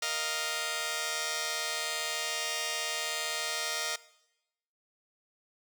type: chord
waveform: 5% pulse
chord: Bb suspended fourth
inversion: none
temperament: just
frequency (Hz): 466.2 / 621.6 / 699.2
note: Bb4 / Eb5 / F5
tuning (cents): 0 / -2 / +2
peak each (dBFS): -27 / -24 / -25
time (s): 0.02-3.96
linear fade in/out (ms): 5
effects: noise-tail reverb RT60 0.9 s tail -19 dB re dry